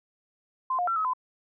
sine tone with pitch steps, 1037 / 713 / 1351 / 1278 / 1015 Hz, C6 / F5 / E6 / D#6 / B5, -16 / +36 / +42 / +46 / +47 cents, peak -24 dBFS, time 0.7-1.135 s, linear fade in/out 5 ms, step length 87 ms, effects none

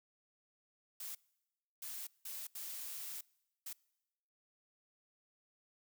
blue noise bursts at uneven times, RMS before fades -45 dBFS, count 5, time 1-1.15 / 1.82-2.07 / 2.25-2.47 / 2.55-3.21 / 3.66-3.73 s, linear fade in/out 5 ms, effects noise-tail reverb RT60 1.0 s tail -25 dB re dry

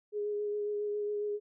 sine tone with vibrato, 415.3 Hz, G#4, in tune, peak -31 dBFS, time 0.12-1.4 s, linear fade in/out 50 ms, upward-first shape sine, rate 7.3 Hz, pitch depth 15 cents each way, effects none

